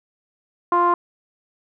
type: tone with low-pass filter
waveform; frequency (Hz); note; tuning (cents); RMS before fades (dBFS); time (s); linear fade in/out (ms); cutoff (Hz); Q
sawtooth; 349.3; F4; 0; -17; 0.72-0.94; 2; 1100; 8.7
effects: none